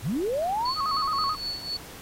sine linear sweep, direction up, 83.7 to 1108.7 Hz, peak -24 dBFS, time 0.02-0.75 s, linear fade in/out 50 ms
sine tone with tremolo, 4435 Hz, C#8, in tune, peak -27 dBFS, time 0.65-1.77 s, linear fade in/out 5 ms, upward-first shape triangle, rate 3.9 Hz, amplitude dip 80%
sine tone with vibrato, 1174.7 Hz, D6, in tune, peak -24 dBFS, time 0.75-1.37 s, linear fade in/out 50 ms, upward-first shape square, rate 9.2 Hz, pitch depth 110 cents each way
effects pink hiss -44 dBFS RMS until 2.01 s + AAC 48 kbps

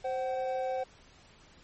triangle tone pair together, 523.3 / 756.6 Hz, C5 / F#5, 0 / +38 cents, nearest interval tritone, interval 638 cents, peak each -30 / -32 dBFS, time 0.04-0.84 s, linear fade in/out 10 ms, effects pink hiss -58 dBFS RMS until 1.63 s + MP3 32 kbps

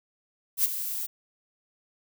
violet noise with ADSR envelope, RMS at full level -21 dBFS, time 0.57-1.07 s, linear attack 71 ms, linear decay 23 ms, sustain -11 dB, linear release 16 ms, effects none

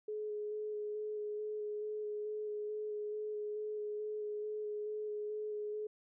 sine tone with vibrato, 422.6 Hz, G#4, 30 cents sharp, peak -37 dBFS, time 0.08-5.87 s, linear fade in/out 5 ms, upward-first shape square, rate 2.3 Hz, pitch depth 11 cents each way, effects none

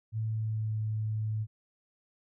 sine tone with pitch glide, 110.4 to 108.5 Hz, A2 to A2, +6 to -24 cents, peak -29 dBFS, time 0.12-1.47 s, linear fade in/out 50 ms, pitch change -30 cents, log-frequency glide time 0.25-0.78 s, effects none

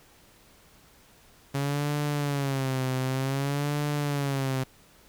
sawtooth tone with vibrato, 138.1 Hz, C#3, 6 cents flat, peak -22 dBFS, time 1.54-4.64 s, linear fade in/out 10 ms, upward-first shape sine, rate 0.54 Hz, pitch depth 110 cents each way, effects pink hiss -57 dBFS RMS until 5.08 s

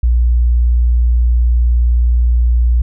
sine tone, 59.6 Hz, A#1, 39 cents sharp, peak -8 dBFS, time 0.03-2.82 s, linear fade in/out 5 ms, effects none

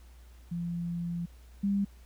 sine tone pair in turn, 171.7 / 199.5 Hz, F3 / G3, -29 / +31 cents, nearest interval minor third, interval 260 cents, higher second, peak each -31 / -25 dBFS, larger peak second, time 0.51-1.26 / 1.63-1.85 s, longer first, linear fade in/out 10 ms, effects added 60 Hz sine -50 dBFS peak until 2.05 s + pink hiss -63 dBFS RMS until 2.05 s

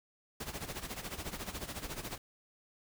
pink noise with tremolo, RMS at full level -39 dBFS, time 0.4-2.18 s, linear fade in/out 5 ms, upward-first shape sine, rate 14 Hz, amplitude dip 75%, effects none

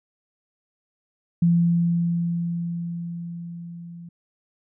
sine tone with level ramp, 170.7 Hz, F3, 39 cents flat, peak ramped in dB -14 to -37 dBFS, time 1.42-4.09 s, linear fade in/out 5 ms, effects none

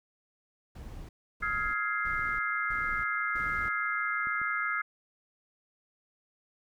brown noise bursts, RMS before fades -43 dBFS, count 5, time 0.75-3.69 s, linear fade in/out 5 ms, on 340 ms, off 310 ms
sine chord, F minor seventh, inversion third, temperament equal with one note detuned, 1270.7 / 1396.9 / 1661.2 / 2093 Hz, Eb6 / F6 / Ab6 / C7, +36 / 0 / 0 / 0 cents, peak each -34 / -34 / -34 / -34 dBFS, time 1.42-4.82 s, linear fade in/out 10 ms
clicks, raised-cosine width 3 ms, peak -36 dBFS, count 2, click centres 4.271 / 4.416 s
effects none

